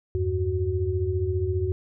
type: tone cluster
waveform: sine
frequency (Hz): 83.4 / 98.2 / 371.3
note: E2 / G2 / F#4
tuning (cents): +21 / +4 / +6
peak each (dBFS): -27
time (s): 0.15-1.72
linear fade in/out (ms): 0
effects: none